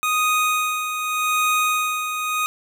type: tone with tremolo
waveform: 25% pulse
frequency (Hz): 1244.5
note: D#6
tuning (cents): 0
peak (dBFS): -13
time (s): 0.03-2.46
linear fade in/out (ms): 0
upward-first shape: sine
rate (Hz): 0.84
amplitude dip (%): 55
effects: none